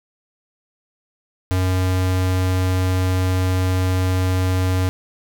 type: tone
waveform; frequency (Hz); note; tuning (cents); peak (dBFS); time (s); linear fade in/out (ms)
square; 92.5; F#2; 0; -17; 1.51-4.89; 0
effects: none